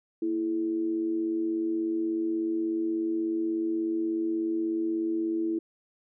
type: tone with amplitude modulation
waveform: sine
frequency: 330.1 Hz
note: E4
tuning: 2 cents sharp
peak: -23 dBFS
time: 0.22-5.59 s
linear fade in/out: 5 ms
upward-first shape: sine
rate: 96.5 Hz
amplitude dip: 55%
effects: none